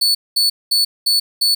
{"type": "tone bursts", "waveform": "40% pulse", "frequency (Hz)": 4448, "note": "C#8", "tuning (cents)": 5, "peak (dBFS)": -11, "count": 5, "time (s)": [0.01, 1.55], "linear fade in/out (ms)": 10, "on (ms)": 140, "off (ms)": 210, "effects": []}